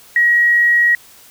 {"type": "tone", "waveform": "sine", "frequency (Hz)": 1902, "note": "A#6", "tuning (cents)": 34, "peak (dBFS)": -9, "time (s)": [0.16, 0.95], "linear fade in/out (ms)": 2, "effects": ["white hiss -44 dBFS RMS until 1.3 s"]}